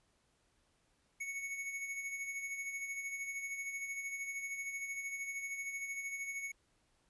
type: tone with tremolo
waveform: square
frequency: 2217 Hz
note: C#7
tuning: in tune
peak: -38 dBFS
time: 1.2-6.52 s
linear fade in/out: 10 ms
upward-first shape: sine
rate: 13 Hz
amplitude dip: 50%
effects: pink hiss -75 dBFS RMS until 7.09 s + resampled to 24000 Hz